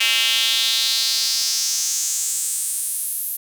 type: tone with high-pass filter sweep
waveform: square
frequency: 121.9 Hz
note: B2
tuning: 22 cents flat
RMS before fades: -21 dBFS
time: 0-3.37 s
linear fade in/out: 10 ms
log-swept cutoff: 2700 to 12000 Hz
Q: 3.5
effects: none